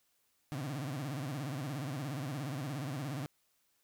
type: tone with vibrato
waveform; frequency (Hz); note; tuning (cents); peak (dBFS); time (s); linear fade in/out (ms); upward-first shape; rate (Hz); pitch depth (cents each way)
30% pulse; 138.59; C#3; 0; -34; 0.52-3.26; 0; sine; 17; 190
effects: white hiss -75 dBFS RMS until 3.83 s